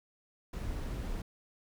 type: noise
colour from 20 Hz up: brown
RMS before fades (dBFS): -37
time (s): 0.53-1.22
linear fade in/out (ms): 5
effects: none